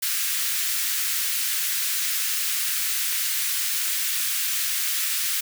white high-pass noise, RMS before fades -25 dBFS, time 0.02-5.41 s, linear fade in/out 10 ms, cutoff 1500 Hz, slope 24 dB/octave, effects none

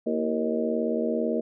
harmonic tone with a mistuned harmonic, 77.9 Hz, D#2, 3 cents sharp, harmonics 3 / 4 / 5 / 6 / 7 / 8, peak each -28 / -32 / -33 / -29 / -36 / -31 dBFS, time 0.06-1.41 s, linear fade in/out 10 ms, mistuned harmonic 4, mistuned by +85 cents, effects none

